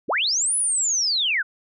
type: linear two-way sweep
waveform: sine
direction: up then down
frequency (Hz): 123.47 to 10190 to 1388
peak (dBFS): -19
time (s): 0.08-1.43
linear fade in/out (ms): 20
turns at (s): 0.56
effects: none